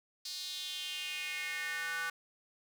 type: tone with high-pass filter sweep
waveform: square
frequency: 165.6 Hz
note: E3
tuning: 8 cents sharp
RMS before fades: -39 dBFS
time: 0.25-2.1 s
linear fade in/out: 5 ms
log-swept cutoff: 4500 to 1400 Hz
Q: 4.2
effects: none